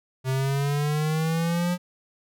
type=exponential sweep; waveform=square; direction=up; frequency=129.9 to 179.3 Hz; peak=-23 dBFS; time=0.24-1.78 s; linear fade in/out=50 ms; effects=none